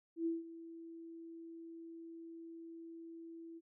sine tone with ADSR envelope, 331.1 Hz, E4, 8 cents sharp, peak -32 dBFS, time 0.16-3.61 s, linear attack 100 ms, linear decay 170 ms, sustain -16 dB, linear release 39 ms, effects none

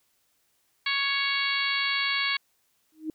harmonic tone, 556 Hz, C#5, 5 cents sharp, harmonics 2 / 3 / 4 / 5 / 6 / 7 / 8, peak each -34 / -32 / -28 / -34 / -33 / -34 / -33 dBFS, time 0.86-2.37 s, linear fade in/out 5 ms
sine tone with exponential growth, 313.3 Hz, D#4, 12 cents sharp, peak -25 dBFS, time 2.92-3.1 s, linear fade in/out 2 ms, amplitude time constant 37 ms
effects white hiss -70 dBFS RMS until 3.14 s

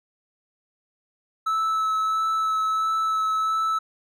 triangle tone with vibrato, 1305 Hz, E6, 18 cents flat, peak -19 dBFS, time 1.46-3.79 s, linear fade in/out 10 ms, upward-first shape sine, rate 1.5 Hz, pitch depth 11 cents each way, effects none

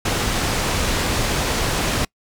pink low-pass noise, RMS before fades -21 dBFS, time 0.05-2.05 s, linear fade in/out 5 ms, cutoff 8600 Hz, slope 12 dB/octave, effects noise-tail reverb RT60 0.1 s tail -26 dB re dry

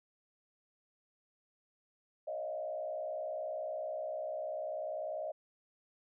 sine tone with frequency modulation, 622.3 Hz, D#5, in tune, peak -36 dBFS, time 2.27-5.32 s, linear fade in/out 10 ms, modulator 60.3 Hz, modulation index 1, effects none

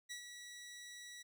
15% pulse tone with ADSR envelope, 1938 Hz, B6, 33 cents flat, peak -37 dBFS, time 0.09-1.23 s, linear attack 22 ms, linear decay 100 ms, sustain -7 dB, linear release 16 ms, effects none

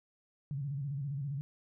sine tone with vibrato, 140 Hz, C#3, 18 cents sharp, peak -34 dBFS, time 0.51-1.41 s, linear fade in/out 0 ms, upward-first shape square, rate 15 Hz, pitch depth 87 cents each way, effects none

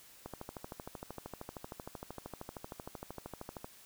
click train, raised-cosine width 1 ms, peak -28 dBFS, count 45, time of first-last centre 0.26-3.645 s, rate 13 Hz, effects white hiss -58 dBFS RMS until 3.85 s

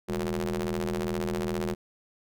sawtooth ring-modulated tone, 82.41 Hz, E2, in tune, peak -21 dBFS, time 0.08-1.75 s, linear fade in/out 20 ms, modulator 281 Hz, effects none

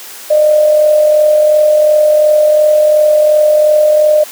sine tone with amplitude modulation, 607 Hz, D#5, 43 cents flat, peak -3 dBFS, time 0.3-4.24 s, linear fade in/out 10 ms, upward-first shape sine, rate 42.8 Hz, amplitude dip 40%, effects white hiss -30 dBFS RMS until 4.31 s + high-pass 300 Hz 12 dB/octave

